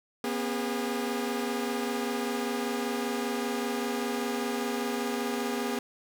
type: tone cluster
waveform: sawtooth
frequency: 241.9 / 267 / 408.2 Hz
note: B3 / C4 / G#4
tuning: -36 / +35 / -30 cents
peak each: -28 / -33 / -29 dBFS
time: 0.24-5.79 s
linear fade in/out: 2 ms
effects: none